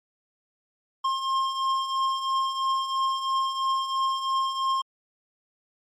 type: beating tone pair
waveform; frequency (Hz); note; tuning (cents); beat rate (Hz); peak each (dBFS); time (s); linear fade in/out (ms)
square; 1063 / 1066; C6 / C6; +27 / +32; 3; -32 / -25; 1.04-4.82; 10
effects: low-pass 5000 Hz 12 dB/octave + MP3 64 kbps